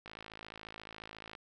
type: click train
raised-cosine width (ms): 0.3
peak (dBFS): -30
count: 71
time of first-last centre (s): 0.06-1.352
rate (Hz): 54.2
effects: none